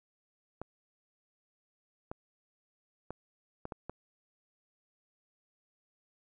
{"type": "clicks", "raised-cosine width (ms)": 1, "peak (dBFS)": -25, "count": 6, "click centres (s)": [0.616, 2.115, 3.106, 3.654, 3.722, 3.896], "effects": []}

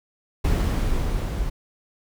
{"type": "noise with level ramp", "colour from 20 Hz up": "brown", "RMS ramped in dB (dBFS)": [-19, -27], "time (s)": [0.44, 1.5], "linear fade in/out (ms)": 10, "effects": []}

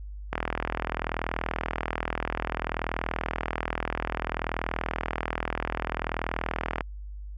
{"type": "click train", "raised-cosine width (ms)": 0.5, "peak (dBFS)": -12, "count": 264, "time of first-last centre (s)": [0.33, 6.808], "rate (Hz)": 40.6, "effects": ["added 50 Hz sine -36 dBFS peak until 7.37 s"]}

